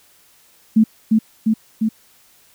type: tone with echo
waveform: sine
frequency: 220 Hz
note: A3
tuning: in tune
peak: -8 dBFS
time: 0.76-0.84 s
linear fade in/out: 10 ms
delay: 350 ms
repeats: 3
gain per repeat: -2 dB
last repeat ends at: 1.89 s
effects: white hiss -53 dBFS RMS until 2.54 s